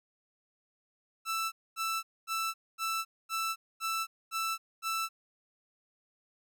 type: tone bursts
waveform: sawtooth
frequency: 1325 Hz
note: E6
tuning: 9 cents sharp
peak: -27 dBFS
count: 8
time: 1.25-5.09 s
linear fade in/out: 50 ms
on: 270 ms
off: 240 ms
effects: none